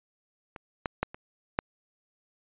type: clicks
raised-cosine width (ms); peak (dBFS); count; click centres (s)
0.5; -26 / -13 / -11 / -26 / -9; 5; 0.562 / 0.858 / 1.03 / 1.145 / 1.589
effects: resampled to 8000 Hz